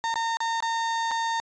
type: tone with dropouts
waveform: 35% pulse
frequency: 914 Hz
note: A#5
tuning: 34 cents flat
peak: -23 dBFS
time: 0.04-1.4 s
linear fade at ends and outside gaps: 0 ms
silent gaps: 0.141-0.157 / 0.37-0.404 / 0.604-0.625 / 1.111-1.115 s
effects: resampled to 16000 Hz